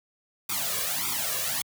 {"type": "noise with flanger", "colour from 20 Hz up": "white", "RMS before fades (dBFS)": -29, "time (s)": [0.49, 1.62], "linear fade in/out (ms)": 5, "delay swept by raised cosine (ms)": [0.84, 1.8], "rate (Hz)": 1.7, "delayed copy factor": 1, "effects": ["high-pass 100 Hz 12 dB/octave"]}